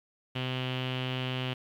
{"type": "tone with low-pass filter", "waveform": "sawtooth", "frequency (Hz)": 128.4, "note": "C3", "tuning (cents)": -32, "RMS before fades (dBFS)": -33, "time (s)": [0.35, 1.54], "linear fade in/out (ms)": 10, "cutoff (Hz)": 3000, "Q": 6.5, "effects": ["10-bit"]}